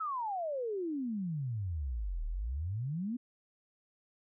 sine exponential two-way sweep, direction down then up, 1329 to 36.71 to 254.4 Hz, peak -33 dBFS, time 0-3.17 s, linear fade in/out 10 ms, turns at 2.25 s, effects none

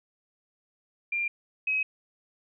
sine tone pair in turn, 2388 / 2545 Hz, D7 / D#7, +28 / +39 cents, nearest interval minor second, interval 111 cents, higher second, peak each -26 / -24 dBFS, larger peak second, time 1.12-1.28 / 1.67-1.83 s, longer neither, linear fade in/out 5 ms, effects none

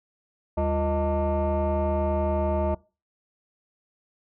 sine tone with frequency modulation, 349.2 Hz, F4, in tune, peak -20 dBFS, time 0.57-2.75 s, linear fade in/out 10 ms, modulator 273 Hz, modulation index 1.8, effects noise-tail reverb RT60 0.3 s tail -22 dB re dry + tanh soft clip ceiling -19 dBFS

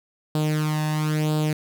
sawtooth tone with flanger, 153.4 Hz, D#3, 24 cents flat, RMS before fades -23 dBFS, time 0.35-1.53 s, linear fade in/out 2 ms, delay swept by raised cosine 0.24 to 1.13 ms, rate 1 Hz, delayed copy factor +0.7, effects none

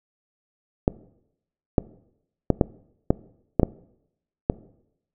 clicks, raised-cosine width 2 ms, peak -3 dBFS, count 8, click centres 0.879 / 1.782 / 2.503 / 2.612 / 3.105 / 3.597 / 3.632 / 4.499 s, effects noise-tail reverb RT60 0.8 s tail -21 dB re dry

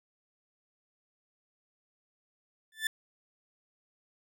30% pulse tone with exponential growth, 1760 Hz, A6, in tune, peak -22 dBFS, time 2.72-2.87 s, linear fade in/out 2 ms, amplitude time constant 31 ms, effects none

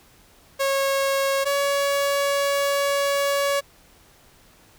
sawtooth tone pair in turn, 547 / 562.7 Hz, C#5 / C#5, -23 / +26 cents, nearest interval unison, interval 49 cents, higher second, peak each -16 dBFS, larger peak neither, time 0.59-1.45 / 1.45-3.61 s, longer second, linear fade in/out 20 ms, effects pink hiss -54 dBFS RMS until 4.78 s

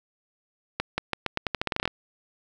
accelerating click train, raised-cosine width 0.3 ms, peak -9 dBFS, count 15, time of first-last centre 0.8-1.877 s, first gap 180 ms, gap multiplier 0.85, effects 8-bit

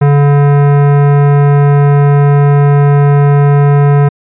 sine tone with hard clipping, 143.2 Hz, D3, 43 cents flat, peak -6 dBFS, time 0.01-4.09 s, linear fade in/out 10 ms, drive 17 dB, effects resampled to 8000 Hz

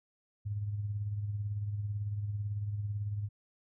sine tone with tremolo, 103.2 Hz, G#2, 10 cents flat, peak -30 dBFS, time 0.45-3.29 s, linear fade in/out 20 ms, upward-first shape triangle, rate 18 Hz, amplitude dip 55%, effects none

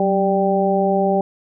harmonic tone with a mistuned harmonic, 196 Hz, G3, in tune, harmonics 1 / 2 / 3 / 4, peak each -20 / -20 / -20 / -20 dBFS, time 0-1.21 s, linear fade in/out 2 ms, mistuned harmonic 1, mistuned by -57 cents, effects none

